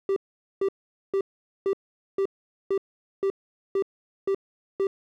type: tone bursts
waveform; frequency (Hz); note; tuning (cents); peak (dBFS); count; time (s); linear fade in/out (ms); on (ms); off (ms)
triangle; 390.8; G4; -5; -19; 10; 0.09-4.87; 2; 73; 450
effects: none